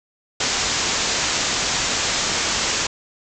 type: low-pass noise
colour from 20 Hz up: white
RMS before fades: -22 dBFS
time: 0.4-2.87 s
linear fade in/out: 5 ms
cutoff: 7500 Hz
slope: 96 dB/octave
effects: none